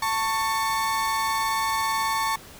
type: tone pair together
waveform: 35% pulse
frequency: 890.7 / 1108.7 Hz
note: A5 / C#6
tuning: +21 / 0 cents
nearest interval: major third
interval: 379 cents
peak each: -24 / -24 dBFS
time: 0.02-2.36 s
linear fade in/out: 5 ms
effects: pink hiss -45 dBFS RMS until 2.59 s